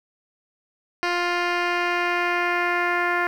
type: tone with low-pass filter sweep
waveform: 10% pulse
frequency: 350.9 Hz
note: F4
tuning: 8 cents sharp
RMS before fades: -23 dBFS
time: 1.03-3.27 s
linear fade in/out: 0 ms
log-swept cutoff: 3800 to 1900 Hz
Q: 1.8
effects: 8-bit